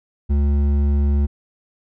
triangle tone with hard clipping, 71.5 Hz, D2, 46 cents flat, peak -16 dBFS, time 0.29-1.27 s, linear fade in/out 20 ms, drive 12 dB, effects none

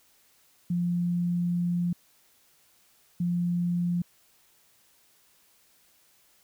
sine tone bursts at uneven times, 174.61 Hz, F3, in tune, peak -24 dBFS, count 2, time 0.7-1.93 / 3.2-4.02 s, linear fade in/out 5 ms, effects white hiss -63 dBFS RMS until 6.43 s

